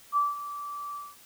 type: tone with ADSR envelope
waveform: sine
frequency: 1161 Hz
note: D6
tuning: 20 cents flat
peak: -20 dBFS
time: 0.12-1.16 s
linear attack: 48 ms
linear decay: 180 ms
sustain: -14 dB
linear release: 210 ms
effects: white hiss -54 dBFS RMS until 1.25 s